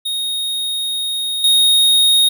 square tone with level steps, 3729 Hz, A#7, in tune, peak -19 / -10 dBFS, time 0.05-2.29 s, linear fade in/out 10 ms, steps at 1.44 s, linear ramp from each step 2 ms, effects none

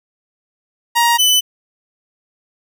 sawtooth tone pair in turn, 942 / 3002 Hz, A#5 / F#7, +18 / +24 cents, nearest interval octave + minor sixth, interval 2006 cents, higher second, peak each -7 dBFS, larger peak neither, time 0.95-1.18 / 1.18-1.41 s, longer neither, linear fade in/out 20 ms, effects none

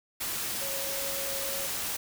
sine tone in noise, 549 Hz, C#5, 17 cents flat, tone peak -38 dBFS, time 0.61-1.67 s, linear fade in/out 10 ms, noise white, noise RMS -33 dBFS, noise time 0.2-1.97 s, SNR -8 dB, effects none

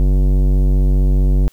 sine tone with tanh clipping, 47.65 Hz, G1, 48 cents flat, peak -12 dBFS, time 0-1.48 s, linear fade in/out 0 ms, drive 16 dB, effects white hiss -54 dBFS RMS until 1.52 s

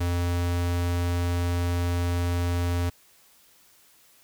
square tone, 87.31 Hz, F2, in tune, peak -24 dBFS, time 0-2.9 s, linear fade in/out 10 ms, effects white hiss -58 dBFS RMS until 4.23 s

